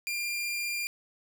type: tone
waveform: sawtooth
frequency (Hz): 2395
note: D7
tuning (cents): +33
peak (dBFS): -27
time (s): 0.07-0.87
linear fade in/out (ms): 0
effects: none